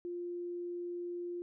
sine tone, 350 Hz, F4, 4 cents sharp, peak -37 dBFS, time 0.05-1.42 s, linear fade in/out 0 ms, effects none

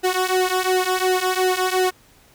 sawtooth tone with flanger, 370 Hz, F#4, in tune, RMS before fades -20 dBFS, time 0.03-1.91 s, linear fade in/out 20 ms, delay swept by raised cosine 1.8 to 3.2 ms, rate 2.8 Hz, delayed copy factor -0.85, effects pink hiss -53 dBFS RMS until 2.34 s

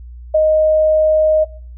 sine tone with ADSR envelope, 622.3 Hz, D#5, in tune, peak -7 dBFS, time 0.34-1.45 s, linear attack 10 ms, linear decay 6 ms, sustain -2 dB, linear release 20 ms, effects noise-tail reverb RT60 0.4 s tail -18 dB re dry + added 60 Hz sine -31 dBFS peak until 1.77 s

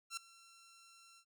10% pulse tone with ADSR envelope, 1355 Hz, E6, 47 cents sharp, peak -30 dBFS, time 0.1-1.25 s, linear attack 71 ms, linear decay 3 ms, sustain -22 dB, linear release 72 ms, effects none

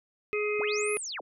harmonic tone, 419.3 Hz, G#4, 17 cents sharp, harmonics 1 / 3 / 5 / 6, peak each -28 / -39 / -37 / -33 dBFS, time 0.33-0.97 s, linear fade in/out 0 ms
sine linear two-way sweep, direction up then down, 52.1 to 11270 to 155.1 Hz, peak -34 dBFS, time 0.59-1.21 s, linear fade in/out 10 ms, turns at 0.94 s
effects none

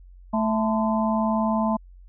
harmonic tone with a mistuned harmonic, 219.9 Hz, A3, 1 cent flat, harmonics 1 / 3 / 4 / 5, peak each -22 / -27 / -28 / -29 dBFS, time 0.33-1.77 s, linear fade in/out 10 ms, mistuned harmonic 5, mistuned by -120 cents, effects added 45 Hz sine -44 dBFS peak until 2.08 s

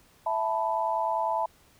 sine chord, E suspended fourth, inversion none, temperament just, 659.3 / 879 / 988.9 Hz, E5 / A5 / B5, 0 / -2 / +2 cents, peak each -30 / -28 / -30 dBFS, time 0.26-1.46 s, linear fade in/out 5 ms, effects pink hiss -60 dBFS RMS until 1.79 s

